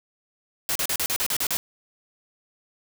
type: noise bursts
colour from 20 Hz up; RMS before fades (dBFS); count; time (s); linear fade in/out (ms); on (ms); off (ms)
white; -25; 9; 0.69-1.57; 0; 64; 38
effects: none